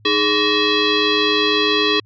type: tone with frequency modulation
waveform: sine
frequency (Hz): 1869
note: A#6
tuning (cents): +4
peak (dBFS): -13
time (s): 0.05-2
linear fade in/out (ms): 5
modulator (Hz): 726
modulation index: 3.1
effects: added 106 Hz sine -46 dBFS peak until 2.05 s + MP3 64 kbps